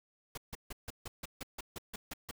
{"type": "noise bursts", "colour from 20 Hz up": "pink", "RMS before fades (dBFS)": -42, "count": 12, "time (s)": [0.35, 2.312], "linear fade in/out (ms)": 5, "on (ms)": 26, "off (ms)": 150, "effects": []}